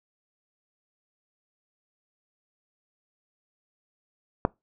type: click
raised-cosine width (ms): 1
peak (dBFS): -6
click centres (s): 4.451
effects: noise-tail reverb RT60 0.2 s tail -24 dB re dry